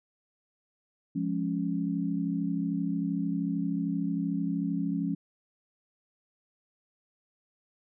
sine chord, Db major, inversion first, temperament equal, 174.61 / 207.7 / 277.2 Hz, F3 / Ab3 / Db4, 0 / 0 / 0 cents, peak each -31 / -33 / -31 dBFS, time 1.15-5.15 s, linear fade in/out 10 ms, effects none

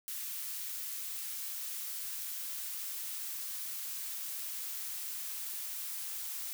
blue noise with high-pass filter sweep, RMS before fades -40 dBFS, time 0.08-6.53 s, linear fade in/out 0 ms, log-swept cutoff 1200 to 750 Hz, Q 0.84, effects none

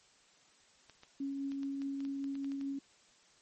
clicks, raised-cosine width 0.2 ms, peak -36 dBFS, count 12, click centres 0.897 / 1.034 / 1.519 / 1.632 / 1.819 / 2.005 / 2.051 / 2.242 / 2.354 / 2.445 / 2.519 / 2.612 s
sine tone with tremolo, 276.1 Hz, C#4, 7 cents flat, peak -34 dBFS, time 1.2-2.79 s, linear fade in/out 5 ms, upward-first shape triangle, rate 4.9 Hz, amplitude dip 25%
effects white hiss -65 dBFS RMS until 3.41 s + MP3 32 kbps

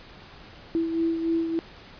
sine beating tone pair, 329.6 / 333 Hz, E4 / E4, 0 / +18 cents, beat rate 3.4 Hz, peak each -23 / -32 dBFS, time 0.75-1.59 s, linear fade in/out 0 ms, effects pink hiss -47 dBFS RMS until 1.99 s + resampled to 11025 Hz

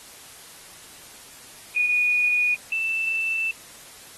sine tone pair in turn, 2460 / 2658 Hz, D#7 / E7, -20 / +14 cents, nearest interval minor second, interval 134 cents, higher second, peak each -18 / -22 dBFS, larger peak first, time 1.76-2.55 / 2.72-3.51 s, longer neither, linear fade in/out 2 ms, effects white hiss -45 dBFS RMS until 4.17 s + AAC 32 kbps

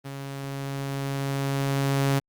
sawtooth tone with level ramp, 137.9 Hz, C#3, 9 cents flat, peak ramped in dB -30 to -16 dBFS, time 0.04-2.2 s, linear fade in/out 20 ms, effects Opus 32 kbps

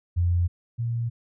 sine tone pair in turn, 87.31 / 117.22 Hz, F2 / A#2, 0 / +10 cents, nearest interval perfect fourth, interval 510 cents, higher second, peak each -19 / -24 dBFS, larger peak first, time 0.16-0.48 / 0.78-1.1 s, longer neither, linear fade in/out 20 ms, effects none

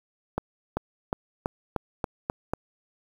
accelerating click train, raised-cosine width 1 ms, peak -12 dBFS, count 8, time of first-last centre 0.38-2.535 s, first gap 390 ms, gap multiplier 0.92, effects 7-bit

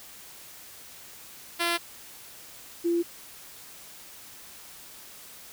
5% pulse / sine tone pair in turn, 341.9 / 341.9 Hz, F4 / F4, -37 / -37 cents, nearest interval unison, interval 0 cents, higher neither, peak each -13 / -22 dBFS, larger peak first, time 1.59-1.78 / 2.84-3.03 s, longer neither, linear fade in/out 20 ms, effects white hiss -47 dBFS RMS until 5.52 s

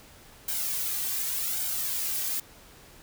blue noise with flanger, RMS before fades -30 dBFS, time 0.48-2.4 s, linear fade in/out 5 ms, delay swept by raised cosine 1.3 to 2.6 ms, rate 0.87 Hz, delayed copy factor +0.7, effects pink hiss -52 dBFS RMS until 3.02 s

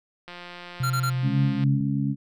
click train, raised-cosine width 0.3 ms, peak -24 dBFS, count 240, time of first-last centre 0.28-1.638 s, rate 176 Hz
sine tone with pitch glide, 129.3 to 134.95 Hz, C3 to C#3, -20 to -46 cents, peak -23 dBFS, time 0.8-1.81 s, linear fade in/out 5 ms, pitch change +74 cents, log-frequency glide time 1.29-1.36 s
square tone bursts, 1376 Hz, F6, 26 cents flat, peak -26 dBFS, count 3, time 0.83-1.102 s, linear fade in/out 10 ms, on 74 ms, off 25 ms
harmonic tone, 69.3 Hz, C#2, in tune, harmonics 2 / 3 / 4, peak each -25 / -27 / -28 dBFS, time 1.22-2.16 s, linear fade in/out 50 ms
effects none

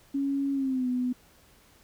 sine tone with pitch glide, 277.2 to 249.8 Hz, C#4 to B3, 0 to +20 cents, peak -25 dBFS, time 0.14-1.13 s, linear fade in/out 10 ms, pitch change -180 cents, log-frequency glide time 0.53-0.88 s, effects pink hiss -59 dBFS RMS until 1.83 s

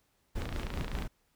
brown noise with tremolo, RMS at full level -34 dBFS, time 0.35-1.08 s, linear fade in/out 10 ms, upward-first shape sine, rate 5.1 Hz, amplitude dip 45%
click train, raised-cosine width 0.3 ms, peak -23 dBFS, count 18, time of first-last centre 0.42-1.023 s, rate 28.2 Hz
effects pink hiss -73 dBFS RMS until 1.35 s

